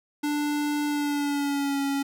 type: tone with pitch glide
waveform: square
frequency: 294.4 to 278 Hz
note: D4 to C#4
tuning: +4 to +5 cents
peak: -25 dBFS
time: 0.23-2.03 s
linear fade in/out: 10 ms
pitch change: -99 cents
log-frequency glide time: 0.86-1.81 s
effects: none